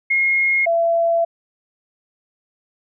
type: tone pair in turn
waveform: sine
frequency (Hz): 2150 / 672.7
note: C7 / E5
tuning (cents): +47 / +35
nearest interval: octave + minor sixth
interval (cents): 2012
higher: first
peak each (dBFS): -14 / -14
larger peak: neither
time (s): 0.1-0.66 / 0.66-1.25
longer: second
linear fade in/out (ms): 10
effects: none